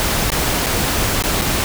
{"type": "noise with dropouts", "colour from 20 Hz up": "pink", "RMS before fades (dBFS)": -18, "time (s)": [0, 1.64], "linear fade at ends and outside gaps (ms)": 0, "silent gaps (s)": [[0.303, 0.319], [0.662, 0.667], [1.224, 1.238], [1.413, 1.418]], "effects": []}